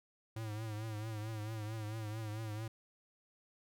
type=tone with vibrato; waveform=square; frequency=108.6 Hz; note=A2; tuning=22 cents flat; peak=-40 dBFS; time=0.36-2.68 s; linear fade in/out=5 ms; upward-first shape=triangle; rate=4.5 Hz; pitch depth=76 cents each way; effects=none